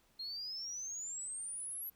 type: exponential sweep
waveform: sine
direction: up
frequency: 4186 to 11840 Hz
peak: -39 dBFS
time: 0.19-1.9 s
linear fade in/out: 10 ms
effects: tanh soft clip ceiling -36 dBFS + pink hiss -71 dBFS RMS until 1.95 s